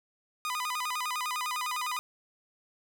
sawtooth tone with vibrato, 1108.7 Hz, C#6, in tune, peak -27 dBFS, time 0.45-1.99 s, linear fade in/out 0 ms, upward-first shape square, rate 9.9 Hz, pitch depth 180 cents each way, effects none

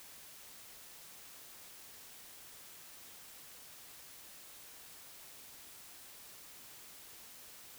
silence, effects white hiss -54 dBFS RMS until 7.78 s

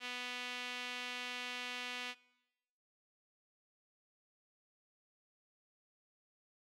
sawtooth tone with band-pass filter, 247.4 Hz, B3, 3 cents sharp, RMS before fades -43 dBFS, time 0-2.15 s, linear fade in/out 50 ms, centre 2800 Hz, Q 1.9, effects noise-tail reverb RT60 1.0 s tail -23 dB re dry

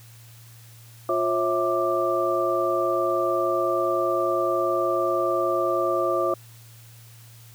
sine tone cluster, 353.5 / 544 / 654 / 1180 Hz, F4 / C#5 / E5 / D6, +21 / -33 / -14 / +8 cents, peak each -26 dBFS, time 1.09-6.34 s, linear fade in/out 2 ms, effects added 115 Hz sine -46 dBFS peak until 7.54 s + white hiss -52 dBFS RMS until 7.54 s

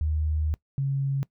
sine tone pair in turn, 77.1 / 137.38 Hz, D#2 / C#3, -15 / -15 cents, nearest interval minor seventh, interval 1000 cents, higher second, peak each -23 dBFS, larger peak neither, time 0.01-0.54 / 0.78-1.23 s, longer first, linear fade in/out 0 ms, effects noise-tail reverb RT60 0.1 s tail -21 dB re dry

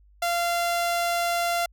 sawtooth tone, 690 Hz, F5, 21 cents flat, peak -19 dBFS, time 0.22-1.66 s, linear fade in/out 5 ms, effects added 50 Hz sine -53 dBFS peak until 1.72 s

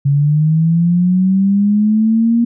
sine linear sweep, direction up, 138.59 to 236.5 Hz, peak -9 dBFS, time 0.05-2.45 s, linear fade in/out 10 ms, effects none

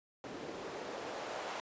white noise with band-pass filter sweep, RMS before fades -43 dBFS, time 0.24-1.6 s, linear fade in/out 0 ms, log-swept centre 300 to 740 Hz, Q 1.3, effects resampled to 16000 Hz

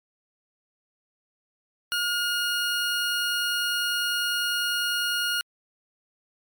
20% pulse tone, 1430 Hz, F6, 41 cents sharp, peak -19 dBFS, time 1.92-5.41 s, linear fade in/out 0 ms, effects MP3 96 kbps

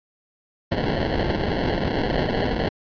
violet noise with sample-and-hold, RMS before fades -23 dBFS, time 0.71-2.69 s, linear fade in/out 10 ms, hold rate 1225 Hz, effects resampled to 11025 Hz

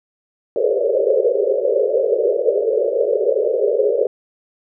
white band-pass noise, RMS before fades -17 dBFS, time 0.56-4.07 s, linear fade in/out 2 ms, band 390 to 580 Hz, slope 96 dB/octave, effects none

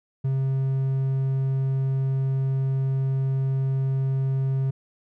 triangle tone, 134 Hz, C3, 42 cents sharp, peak -19 dBFS, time 0.24-4.71 s, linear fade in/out 10 ms, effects none

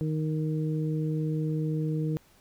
harmonic tone, 155.6 Hz, D#3, in tune, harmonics 1 / 2 / 3, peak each -27 / -33 / -37 dBFS, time 0.01-2.17 s, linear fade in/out 0 ms, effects pink hiss -61 dBFS RMS until 2.4 s

